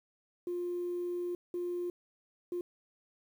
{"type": "tone bursts at uneven times", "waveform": "sine", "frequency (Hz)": 352.6, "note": "F4", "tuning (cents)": 17, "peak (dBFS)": -32, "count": 3, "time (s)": [[0.47, 1.35], [1.54, 1.9], [2.52, 2.61]], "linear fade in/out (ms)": 2, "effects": ["tanh soft clip ceiling -28 dBFS", "10-bit"]}